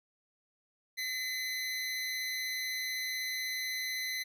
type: tone with amplitude modulation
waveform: 25% pulse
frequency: 2029 Hz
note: B6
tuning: 46 cents sharp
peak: -28 dBFS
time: 0.97-4.24 s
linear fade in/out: 20 ms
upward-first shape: sine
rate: 217 Hz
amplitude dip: 50%
effects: none